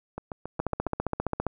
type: two click trains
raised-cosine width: 1 ms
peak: -20 / -13 dBFS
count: 6 / 14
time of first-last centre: 0.18-0.87 / 0.6-1.467 s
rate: 7.25 / 15 Hz
effects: none